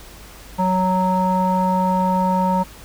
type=tone with low-pass filter; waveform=square; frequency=185.3 Hz; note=F#3; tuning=3 cents sharp; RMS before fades=-18 dBFS; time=0.58-2.64 s; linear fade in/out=20 ms; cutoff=880 Hz; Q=7.6; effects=added 51 Hz sine -44 dBFS peak until 2.84 s + pink hiss -42 dBFS RMS until 2.84 s